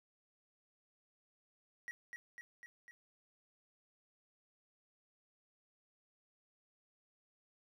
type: tone with echo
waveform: triangle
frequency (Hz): 1910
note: A#6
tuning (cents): +42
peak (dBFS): -40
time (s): 1.88-1.91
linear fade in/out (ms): 0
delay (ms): 250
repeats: 4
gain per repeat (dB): -3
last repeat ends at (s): 2.91
effects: none